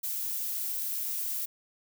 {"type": "noise", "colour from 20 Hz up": "violet", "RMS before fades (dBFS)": -33, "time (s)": [0.03, 1.46], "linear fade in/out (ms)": 10, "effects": []}